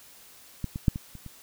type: clicks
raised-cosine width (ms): 5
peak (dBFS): -17 / -20 / -7 / -20 / -30 / -28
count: 6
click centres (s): 0.643 / 0.759 / 0.882 / 0.959 / 1.153 / 1.263
effects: white hiss -52 dBFS RMS until 1.42 s